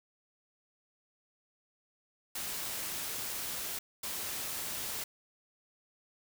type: noise bursts at uneven times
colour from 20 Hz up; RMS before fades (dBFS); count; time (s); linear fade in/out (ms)
white; -38; 2; 2.35-3.79 / 4.03-5.04; 5
effects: none